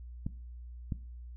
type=clicks; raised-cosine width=5 ms; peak=-21 dBFS; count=2; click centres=0.265 / 0.922 s; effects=noise-tail reverb RT60 0.4 s tail -18 dB re dry + added 60 Hz sine -43 dBFS peak until 1.36 s